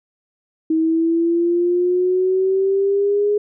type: exponential sweep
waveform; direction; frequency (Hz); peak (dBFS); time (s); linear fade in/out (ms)
sine; up; 318.1 to 416.7; -14; 0.7-3.38; 5
effects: none